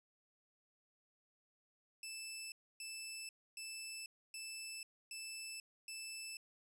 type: tone bursts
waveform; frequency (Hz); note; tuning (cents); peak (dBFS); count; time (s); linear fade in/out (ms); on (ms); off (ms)
15% pulse; 2637; E7; 0; -38; 6; 2.03-6.37; 2; 490; 280
effects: low-pass 12000 Hz 12 dB/octave